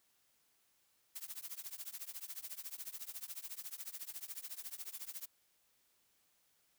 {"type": "noise with tremolo", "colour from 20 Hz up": "blue", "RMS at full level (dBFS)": -43, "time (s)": [1.15, 5.26], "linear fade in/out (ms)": 10, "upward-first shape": "triangle", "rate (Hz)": 14, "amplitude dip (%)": 100, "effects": ["white hiss -75 dBFS RMS until 6.78 s"]}